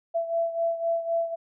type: beating tone pair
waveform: sine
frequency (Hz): 668 / 671.9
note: E5 / E5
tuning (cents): +23 / +33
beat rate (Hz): 3.9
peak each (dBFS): -25 / -30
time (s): 0.14-1.36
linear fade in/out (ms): 20
effects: none